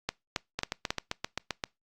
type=two click trains; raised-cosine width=0.2 ms; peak=-11 / -13 dBFS; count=4 / 9; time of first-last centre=0.09-0.905 / 0.59-1.638 s; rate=3.68 / 7.63 Hz; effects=noise-tail reverb RT60 0.2 s tail -24 dB re dry + Opus 48 kbps